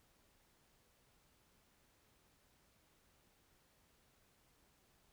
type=silence; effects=pink hiss -73 dBFS RMS until 5.12 s